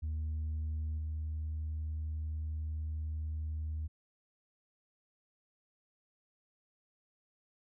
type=tone with level steps; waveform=sine; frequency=77.78 Hz; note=D#2; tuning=in tune; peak=-31 / -33 dBFS; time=0.02-3.88 s; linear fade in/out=20 ms; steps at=0.98 s; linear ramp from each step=2 ms; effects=tanh soft clip ceiling -32 dBFS